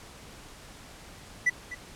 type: tone with echo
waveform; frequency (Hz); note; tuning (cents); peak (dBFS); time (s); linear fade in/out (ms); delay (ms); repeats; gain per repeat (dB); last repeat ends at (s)
triangle; 1975.5; B6; 0; -18; 1.46-1.5; 10; 250; 1; -15; 1.75
effects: pink hiss -48 dBFS RMS until 1.95 s + low-pass 10000 Hz 12 dB/octave